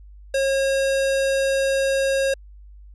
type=tone; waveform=square; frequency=542 Hz; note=C#5; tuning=39 cents flat; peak=-19 dBFS; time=0.34-2.34 s; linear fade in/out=5 ms; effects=added 50 Hz sine -41 dBFS peak until 2.94 s + resampled to 24000 Hz